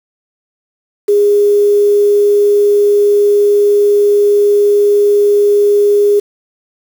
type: tone with quantisation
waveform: sine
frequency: 410.4 Hz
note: G#4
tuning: 21 cents flat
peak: -6 dBFS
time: 1.08-6.2 s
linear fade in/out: 10 ms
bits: 5
effects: none